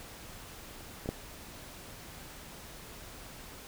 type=clicks; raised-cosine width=2 ms; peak=-26 / -18 dBFS; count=2; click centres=1.059 / 1.09 s; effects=pink hiss -48 dBFS RMS until 3.67 s